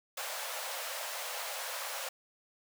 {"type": "high-pass noise", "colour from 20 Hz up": "pink", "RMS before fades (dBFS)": -39, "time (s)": [0.17, 2.09], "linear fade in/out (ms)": 5, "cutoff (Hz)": 500, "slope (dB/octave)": 96, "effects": []}